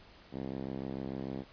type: tone with band-pass filter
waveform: 5% pulse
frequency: 66.7 Hz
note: C2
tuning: 34 cents sharp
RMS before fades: -39 dBFS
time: 0.31-1.45 s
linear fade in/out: 50 ms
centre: 220 Hz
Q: 1.1
effects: pink hiss -57 dBFS RMS until 1.52 s + resampled to 11025 Hz